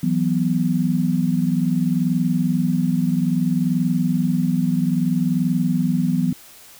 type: chord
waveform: sine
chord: E suspended second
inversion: none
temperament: just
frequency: 164.81 / 185.42 / 247.2 Hz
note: E3 / F#3 / B3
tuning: 0 / +4 / +2 cents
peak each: -21 dBFS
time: 0.03-6.33 s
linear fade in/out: 5 ms
effects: white hiss -45 dBFS RMS until 6.79 s